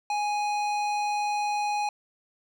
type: tone with hard clipping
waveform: sine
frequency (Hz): 830.6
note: G#5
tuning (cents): 0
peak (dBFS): -27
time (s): 0.1-1.89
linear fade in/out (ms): 2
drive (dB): 14
effects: none